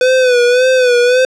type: tone with vibrato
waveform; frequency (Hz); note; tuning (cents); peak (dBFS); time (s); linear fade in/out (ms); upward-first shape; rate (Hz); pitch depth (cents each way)
square; 500; B4; +21; -8; 0.01-1.25; 2; sine; 1.8; 63
effects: low-pass 6000 Hz 12 dB/octave